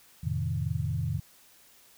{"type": "chord", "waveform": "sine", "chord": "F dominant seventh", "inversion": "none", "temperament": "equal", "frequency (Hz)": [87.31, 110, 130.81, 155.56], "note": ["F2", "A2", "C3", "Eb3"], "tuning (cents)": [0, 0, 0, 0], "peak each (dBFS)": -33, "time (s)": [0.23, 1.2], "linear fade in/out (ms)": 10, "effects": ["white hiss -58 dBFS RMS until 1.97 s"]}